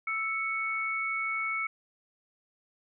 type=tone pair together; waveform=sine; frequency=1318.5 / 2217 Hz; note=E6 / C#7; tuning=0 / 0 cents; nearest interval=major sixth; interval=900 cents; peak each=-34 / -30 dBFS; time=0.07-1.67 s; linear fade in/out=5 ms; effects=none